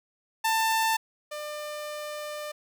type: tone pair in turn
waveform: sawtooth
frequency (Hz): 891 / 598.3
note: A5 / D5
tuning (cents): +22 / +32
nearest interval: perfect fifth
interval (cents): 690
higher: first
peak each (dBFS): -19 / -30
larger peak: first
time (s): 0.44-0.97 / 1.31-2.52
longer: second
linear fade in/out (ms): 10
effects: none